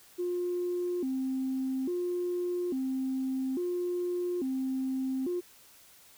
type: tone with vibrato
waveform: sine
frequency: 305.5 Hz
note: D#4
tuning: 32 cents flat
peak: -28 dBFS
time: 0.18-5.41 s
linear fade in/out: 20 ms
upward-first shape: square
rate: 0.59 Hz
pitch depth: 260 cents each way
effects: tanh soft clip ceiling -24 dBFS + white hiss -57 dBFS RMS until 6.17 s